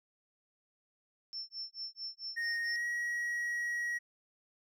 sine tone with tremolo, 5370 Hz, E8, 31 cents sharp, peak -37 dBFS, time 1.33-2.76 s, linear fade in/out 0 ms, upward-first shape sine, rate 4.5 Hz, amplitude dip 100%
triangle tone with pitch glide, 1859 to 1906.9 Hz, A#6 to A#6, -5 to +39 cents, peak -31 dBFS, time 2.36-3.99 s, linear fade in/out 20 ms, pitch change +44 cents, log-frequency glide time 2.63-2.85 s
effects none

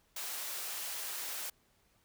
white high-pass noise, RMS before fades -40 dBFS, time 0.16-1.5 s, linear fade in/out 5 ms, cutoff 510 Hz, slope 12 dB/octave, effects pink hiss -71 dBFS RMS until 2.04 s

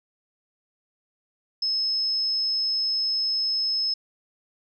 sine tone, 5190 Hz, E8, 28 cents flat, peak -22 dBFS, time 1.62-3.94 s, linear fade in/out 5 ms, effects none

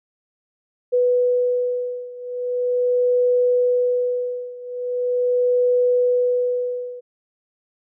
sine beating tone pair, 493.7 / 494.11 Hz, B4 / B4, -1 / +1 cents, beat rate 0.41 Hz, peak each -19 / -21 dBFS, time 0.92-7.01 s, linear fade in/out 20 ms, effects none

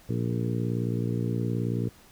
harmonic tone with a mistuned harmonic, 58.9 Hz, A#1, 19 cents sharp, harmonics 2 / 3 / 4 / 5 / 6 / 7 / 8, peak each -28 / -32 / -34 / -36 / -38 / -39 / -40 dBFS, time 0.09-1.89 s, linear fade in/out 5 ms, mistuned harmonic 8, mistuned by -23 cents, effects pink hiss -55 dBFS RMS until 2.11 s

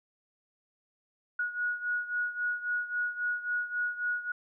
sine beating tone pair, 1454 / 1457.7 Hz, F#6 / F#6, -31 / -26 cents, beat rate 3.7 Hz, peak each -31 / -35 dBFS, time 1.39-4.32 s, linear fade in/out 5 ms, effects none

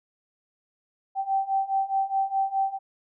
sine beating tone pair, 775 / 779.8 Hz, G5 / G5, -20 / -9 cents, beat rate 4.8 Hz, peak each -27 / -25 dBFS, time 1.15-2.79 s, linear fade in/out 50 ms, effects none

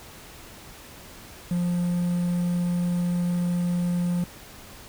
triangle tone with quantisation, 175.6 Hz, F3, 10 cents sharp, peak -20 dBFS, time 1.51-4.24 s, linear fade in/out 2 ms, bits 8, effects pink hiss -45 dBFS RMS until 4.88 s

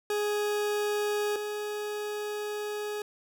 40% pulse tone pair in turn, 416.2 / 418.4 Hz, G#4 / G#4, +4 / +13 cents, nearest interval unison, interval 9 cents, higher second, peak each -26 / -31 dBFS, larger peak first, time 0.1-1.36 / 1.36-3.02 s, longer second, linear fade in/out 2 ms, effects none

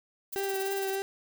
violet noise with tremolo, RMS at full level -36 dBFS, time 0.32-0.96 s, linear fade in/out 10 ms, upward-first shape sine, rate 18 Hz, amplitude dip 95%
35% pulse tone with vibrato, 390 Hz, G4, 9 cents flat, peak -28 dBFS, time 0.36-1.02 s, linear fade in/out 0 ms, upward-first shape triangle, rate 3.3 Hz, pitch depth 21 cents each way
effects none

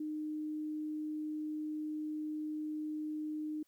sine tone, 306 Hz, D#4, 29 cents flat, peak -36 dBFS, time 0-3.63 s, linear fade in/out 5 ms, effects white hiss -75 dBFS RMS until 3.67 s

